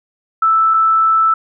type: tone pair in turn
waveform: sine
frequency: 1318.5 / 1318.5 Hz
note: E6 / E6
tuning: 0 / 0 cents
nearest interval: unison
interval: 0 cents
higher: neither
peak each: -9 dBFS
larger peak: neither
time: 0.42-0.74 / 0.74-1.34 s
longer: second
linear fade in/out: 5 ms
effects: none